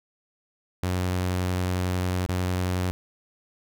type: tone with dropouts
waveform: sawtooth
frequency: 91.1 Hz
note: F#2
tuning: 26 cents flat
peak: -20 dBFS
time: 0.83-2.91 s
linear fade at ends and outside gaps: 0 ms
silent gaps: 2.262-2.289 s
effects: none